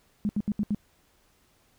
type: tone bursts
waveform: sine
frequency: 207.7 Hz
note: G#3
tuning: in tune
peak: -23 dBFS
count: 5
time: 0.25-0.747 s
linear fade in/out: 0 ms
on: 41 ms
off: 73 ms
effects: pink hiss -65 dBFS RMS until 1.78 s